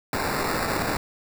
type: noise with sample-and-hold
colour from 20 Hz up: white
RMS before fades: -26 dBFS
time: 0.13-0.97 s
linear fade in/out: 2 ms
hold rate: 3150 Hz
effects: none